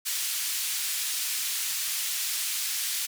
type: band-pass noise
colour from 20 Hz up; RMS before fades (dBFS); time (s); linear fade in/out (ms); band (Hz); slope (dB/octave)
white; -30; 0.05-3.07; 20; 2200 to 13000; 12
effects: none